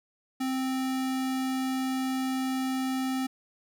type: tone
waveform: square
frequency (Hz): 261.6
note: C4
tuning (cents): 0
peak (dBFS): -28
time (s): 0.4-3.27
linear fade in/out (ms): 10
effects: none